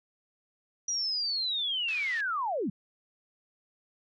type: linear sweep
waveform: sine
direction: down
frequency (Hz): 5830 to 157.7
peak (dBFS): -28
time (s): 0.88-2.7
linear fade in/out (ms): 5
type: band-pass noise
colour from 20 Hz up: white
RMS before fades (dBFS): -45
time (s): 1.88-2.21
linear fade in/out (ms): 5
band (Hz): 1400 to 4200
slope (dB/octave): 24
effects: none